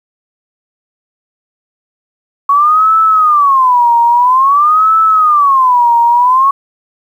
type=tone with vibrato; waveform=sine; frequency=1108.7 Hz; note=C#6; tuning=in tune; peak=-5 dBFS; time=2.49-6.51 s; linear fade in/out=5 ms; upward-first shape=sine; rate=0.5 Hz; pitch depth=290 cents each way; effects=7-bit